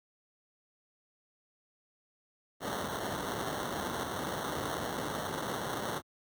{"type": "noise with sample-and-hold", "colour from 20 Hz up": "white", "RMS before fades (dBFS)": -36, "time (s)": [2.6, 6.02], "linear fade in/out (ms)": 50, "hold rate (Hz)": 2450, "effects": ["high-pass 80 Hz 12 dB/octave"]}